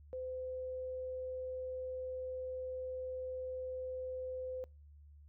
sine tone, 512 Hz, C5, 38 cents flat, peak -39 dBFS, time 0.13-4.64 s, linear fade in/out 0 ms, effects noise-tail reverb RT60 0.3 s tail -26 dB re dry + added 73 Hz sine -55 dBFS peak until 5.28 s

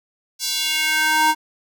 square tone with high-pass filter sweep, 311.1 Hz, D#4, in tune, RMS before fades -19 dBFS, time 0.39-1.35 s, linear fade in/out 50 ms, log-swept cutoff 5200 to 790 Hz, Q 1.9, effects none

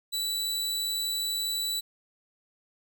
sawtooth tone, 3951 Hz, B7, in tune, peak -25 dBFS, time 0.12-1.81 s, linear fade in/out 20 ms, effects none

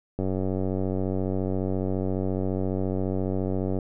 click train, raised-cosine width 2 ms, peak -15 dBFS, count 341, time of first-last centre 0.19-3.788 s, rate 94.5 Hz, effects none

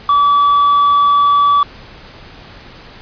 triangle tone with quantisation, 1149 Hz, D6, 38 cents flat, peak -6 dBFS, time 0.09-1.63 s, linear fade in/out 2 ms, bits 5, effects pink hiss -37 dBFS RMS until 3.01 s + resampled to 11025 Hz

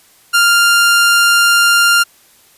sawtooth tone, 1396.9 Hz, F6, in tune, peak -4 dBFS, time 0.33-2.04 s, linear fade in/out 20 ms, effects white hiss -48 dBFS RMS until 2.57 s + resampled to 32000 Hz

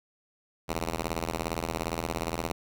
5% pulse ring-modulated tone, 82.41 Hz, E2, in tune, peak -16 dBFS, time 0.68-2.52 s, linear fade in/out 5 ms, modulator 115 Hz, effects none

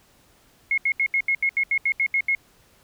sine tone bursts, 2165 Hz, C#7, 41 cents flat, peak -18 dBFS, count 12, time 0.71-2.35 s, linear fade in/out 2 ms, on 67 ms, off 76 ms, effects pink hiss -58 dBFS RMS until 2.83 s

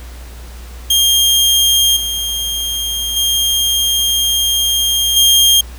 sawtooth tone with level steps, 3215 Hz, G7, 43 cents sharp, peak -6 / -14 / -9 / -4 dBFS, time 0.9-5.61 s, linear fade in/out 5 ms, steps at 1.96 / 3.16 / 5.16 s, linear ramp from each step 10 ms, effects added 60 Hz sine -29 dBFS peak until 5.78 s + pink hiss -39 dBFS RMS until 5.78 s

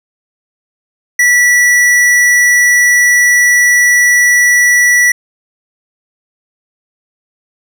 sine tone with hard clipping, 1950 Hz, B6, 23 cents flat, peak -7 dBFS, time 1.19-5.12 s, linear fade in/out 5 ms, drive 13 dB, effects none

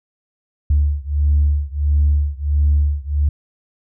sine beating tone pair, 72.4 / 73.9 Hz, D2 / D2, -24 / +11 cents, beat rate 1.5 Hz, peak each -15 / -16 dBFS, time 0.7-3.29 s, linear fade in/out 5 ms, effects tanh soft clip ceiling -7 dBFS

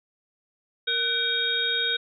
harmonic tone with a mistuned harmonic, 466.2 Hz, A#4, in tune, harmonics 1 / 3 / 5 / 7 / 8, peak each -35 / -28 / -36 / -31 / -25 dBFS, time 0.87-1.97 s, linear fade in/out 10 ms, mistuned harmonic 3, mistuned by +130 cents, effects none

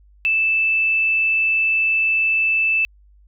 sine tone, 2637 Hz, E7, in tune, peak -15 dBFS, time 0.25-2.85 s, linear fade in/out 0 ms, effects added 50 Hz sine -48 dBFS peak until 3.27 s

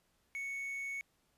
triangle tone with quantisation, 2217 Hz, C#7, in tune, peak -36 dBFS, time 0.35-1.01 s, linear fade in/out 0 ms, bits 10, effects pink hiss -75 dBFS RMS until 1.37 s + resampled to 32000 Hz

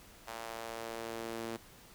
sawtooth tone with high-pass filter sweep, 114.5 Hz, A#2, 31 cents flat, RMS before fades -42 dBFS, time 0.27-1.57 s, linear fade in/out 10 ms, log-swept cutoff 770 to 290 Hz, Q 1.4, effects pink hiss -57 dBFS RMS until 1.94 s

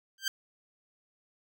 15% pulse tone with exponential growth, 1572 Hz, G6, 4 cents sharp, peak -18 dBFS, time 0.18-0.28 s, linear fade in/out 2 ms, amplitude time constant 21 ms, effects none

